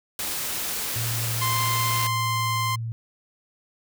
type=noise; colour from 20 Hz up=white; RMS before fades=-29 dBFS; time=0.19-2.07 s; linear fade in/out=2 ms
type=tone with pitch glide; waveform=sine; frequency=115.3 to 114.31 Hz; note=A#2 to A#2; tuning=-19 to -33 cents; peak=-27 dBFS; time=0.96-2.92 s; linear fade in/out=0 ms; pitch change=-14 cents; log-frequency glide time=2.31-2.64 s
type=tone; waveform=sawtooth; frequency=1045 Hz; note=C6; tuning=2 cents flat; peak=-20 dBFS; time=1.41-2.76 s; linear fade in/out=10 ms
effects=none